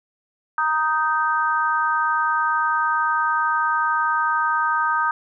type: chord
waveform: sine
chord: Eb major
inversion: second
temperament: just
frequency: 933.4 / 1244.5 / 1555.6 Hz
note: Bb5 / Eb6 / G6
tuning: +2 / 0 / -14 cents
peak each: -23 / -21 / -23 dBFS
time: 0.58-5.11 s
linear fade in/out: 2 ms
effects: none